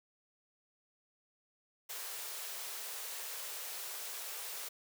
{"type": "high-pass noise", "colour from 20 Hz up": "white", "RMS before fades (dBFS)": -43, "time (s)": [1.89, 4.69], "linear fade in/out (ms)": 10, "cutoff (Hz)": 380, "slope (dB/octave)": 96, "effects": []}